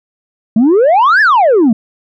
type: exponential two-way sweep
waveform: sine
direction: up then down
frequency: 207.7 to 1793 to 207.7 Hz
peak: -3 dBFS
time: 0.56-1.73 s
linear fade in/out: 5 ms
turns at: 1.21 s
effects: tanh soft clip ceiling -4 dBFS